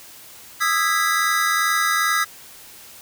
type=chord; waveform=square; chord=E major seventh; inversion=third; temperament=just; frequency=1236.1 / 1318.5 / 1648.1 / 1977.8 Hz; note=D#6 / E6 / G#6 / B6; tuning=-12 / 0 / -14 / +2 cents; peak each=-24 dBFS; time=0.6-2.25 s; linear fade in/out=20 ms; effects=white hiss -43 dBFS RMS until 3.01 s